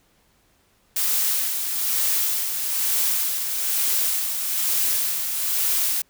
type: noise with tremolo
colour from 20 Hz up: blue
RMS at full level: -21 dBFS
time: 0.96-6.02 s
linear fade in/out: 5 ms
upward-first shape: sine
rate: 1.1 Hz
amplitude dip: 45%
effects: pink hiss -62 dBFS RMS until 6.09 s